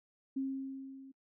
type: tone with level ramp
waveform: sine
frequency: 268.4 Hz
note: C4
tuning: 44 cents sharp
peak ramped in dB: -31 to -50 dBFS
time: 0.36-1.12 s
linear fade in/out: 10 ms
effects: noise-tail reverb RT60 0.1 s tail -26 dB re dry